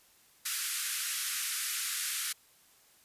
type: band-pass noise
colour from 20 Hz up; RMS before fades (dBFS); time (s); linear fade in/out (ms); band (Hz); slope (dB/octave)
white; -35; 0.45-2.33; 10; 1300 to 13000; 48
effects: white hiss -63 dBFS RMS until 3.04 s + resampled to 32000 Hz